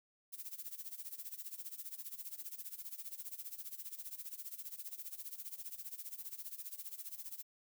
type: noise with tremolo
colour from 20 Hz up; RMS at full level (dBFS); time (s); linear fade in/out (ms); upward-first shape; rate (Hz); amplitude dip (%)
violet; -44; 0.32-7.43; 20; sine; 15; 85
effects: none